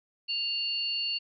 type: tone pair together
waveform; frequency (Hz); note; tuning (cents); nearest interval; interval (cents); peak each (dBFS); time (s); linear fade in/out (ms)
sine; 2794 / 4435; F7 / C#8; 0 / 0; minor sixth; 800; -31 / -31; 0.28-1.19; 20
effects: none